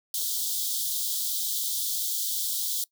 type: high-pass noise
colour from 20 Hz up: white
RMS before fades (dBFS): -29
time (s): 0.14-2.84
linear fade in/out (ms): 2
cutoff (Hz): 3200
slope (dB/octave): 96
effects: noise-tail reverb RT60 0.1 s tail -22 dB re dry